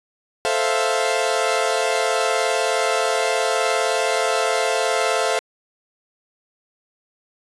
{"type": "chord", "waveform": "sawtooth", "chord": "F major seventh", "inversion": "first", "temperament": "equal", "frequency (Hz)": [440, 523.3, 659.3, 698.5], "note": ["A4", "C5", "E5", "F5"], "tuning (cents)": [0, 0, 0, 0], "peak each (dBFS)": -20, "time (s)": [0.45, 5.39], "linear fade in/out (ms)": 0, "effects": ["resampled to 24000 Hz"]}